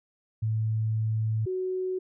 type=tone pair in turn; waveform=sine; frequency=110 / 371.5 Hz; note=A2 / F#4; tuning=0 / +7 cents; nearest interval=octave + major sixth; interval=2107 cents; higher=second; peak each=-24 / -27 dBFS; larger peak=first; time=0.42-1.46 / 1.46-1.99 s; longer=first; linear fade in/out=10 ms; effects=none